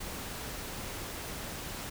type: noise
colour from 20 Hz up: pink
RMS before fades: -40 dBFS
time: 0-1.9 s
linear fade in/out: 10 ms
effects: none